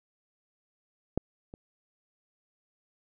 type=clicks; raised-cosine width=2 ms; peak=-13 / -30 dBFS; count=2; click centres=1.176 / 1.539 s; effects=none